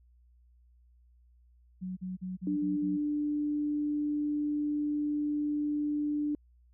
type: tone bursts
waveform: sine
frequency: 184.7 Hz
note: F#3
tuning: 3 cents flat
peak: -34 dBFS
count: 6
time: 1.81-2.975 s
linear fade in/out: 20 ms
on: 160 ms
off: 41 ms
type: tone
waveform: sine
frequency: 295.7 Hz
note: D4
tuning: 12 cents sharp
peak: -28 dBFS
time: 2.47-6.35 s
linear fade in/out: 2 ms
effects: added 60 Hz sine -59 dBFS peak until 6.73 s